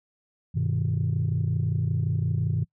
sine chord, G augmented, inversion none, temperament equal, 98 / 123.47 / 155.56 Hz, G2 / B2 / D#3, 0 / 0 / 0 cents, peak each -26 / -26 / -26 dBFS, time 0.54-2.65 s, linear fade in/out 20 ms, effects noise-tail reverb RT60 0.1 s tail -25 dB re dry + tanh soft clip ceiling -17 dBFS

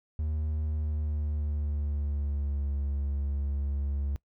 triangle tone with pitch glide, 76.7 to 70.33 Hz, D#2 to C#2, -24 to +26 cents, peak -26 dBFS, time 0.19-4.16 s, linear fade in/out 0 ms, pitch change -150 cents, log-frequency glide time 0.66-2.71 s, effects noise-tail reverb RT60 0.1 s tail -22 dB re dry

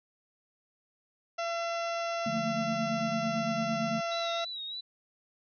harmonic tone, 677 Hz, E5, 46 cents sharp, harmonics 1 / 2 / 3 / 4 / 5 / 6 / 7 / 8 / 9, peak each -32 / -37 / -44 / -42 / -49 / -50 / -52 / -48 / -50 dBFS, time 1.38-4.45 s, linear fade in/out 10 ms
sine chord, Bb major seventh, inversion first, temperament equal with one note detuned, 146.83 / 174.61 / 220 / 228.9 Hz, D3 / F3 / A3 / Bb3, 0 / 0 / 0 / -31 cents, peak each -40 / -40 / -34 / -37 dBFS, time 2.26-4.01 s, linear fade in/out 5 ms
sine tone with vibrato, 3849 Hz, B7, 45 cents flat, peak -36 dBFS, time 4.11-4.81 s, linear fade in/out 10 ms, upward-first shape sine, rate 3.3 Hz, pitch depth 58 cents each way
effects none

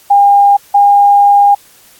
sine tone pair in turn, 806 / 809.5 Hz, G5 / G#5, +48 / -45 cents, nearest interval unison, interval 7 cents, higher second, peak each -3 dBFS, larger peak neither, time 0.1-0.57 / 0.74-1.55 s, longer second, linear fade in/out 10 ms, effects white hiss -43 dBFS RMS until 1.99 s + AAC 64 kbps

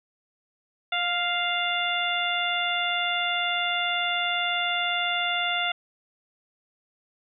harmonic tone with a mistuned harmonic, 698.5 Hz, F5, in tune, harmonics 1 / 2 / 3 / 4 / 5, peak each -30 / -30 / -30 / -30 / -30 dBFS, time 0.92-5.72 s, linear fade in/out 5 ms, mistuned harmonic 1, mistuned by +21 cents, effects none

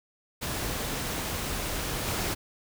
pink noise with level steps, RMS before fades -32 / -30 dBFS, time 0.41-2.35 s, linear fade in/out 20 ms, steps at 2.06 s, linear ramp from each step 20 ms, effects none

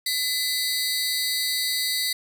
sawtooth tone cluster, 2010 / 3863 / 4386 / 4730 Hz, B6 / B7 / C#8 / D8, +30 / -39 / -19 / +12 cents, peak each -26 dBFS, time 0.06-2.13 s, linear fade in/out 5 ms, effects none

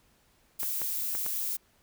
violet noise, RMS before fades -32 dBFS, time 0.59-1.57 s, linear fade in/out 10 ms
clicks, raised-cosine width 0.5 ms, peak -24 dBFS, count 4, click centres 0.632 / 0.817 / 1.151 / 1.263 s
effects pink hiss -66 dBFS RMS until 1.82 s

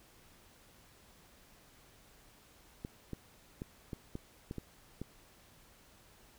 clicks, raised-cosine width 3 ms, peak -27 dBFS, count 8, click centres 2.849 / 3.133 / 3.619 / 3.932 / 4.154 / 4.511 / 4.583 / 5.016 s, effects pink hiss -62 dBFS RMS until 6.38 s

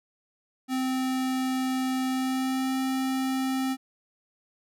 square tone with pitch glide, 259.5 to 263.1 Hz, C4 to C4, -14 to +10 cents, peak -26 dBFS, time 0.68-3.77 s, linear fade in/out 50 ms, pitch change +24 cents, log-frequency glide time 2.07-2.79 s, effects none

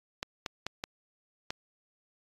clicks, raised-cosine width 0.2 ms, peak -16 dBFS, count 5, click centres 0.229 / 0.462 / 0.666 / 0.839 / 1.505 s, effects AAC 32 kbps

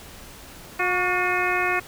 harmonic tone with a mistuned harmonic, 360 Hz, F#4, 47 cents flat, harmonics 1 / 2 / 3 / 4 / 5 / 6 / 7, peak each -28 / -28 / -28 / -28 / -28 / -28 / -28 dBFS, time 0.79-1.8 s, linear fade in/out 10 ms, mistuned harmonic 3, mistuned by +63 cents, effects pink hiss -43 dBFS RMS until 1.87 s

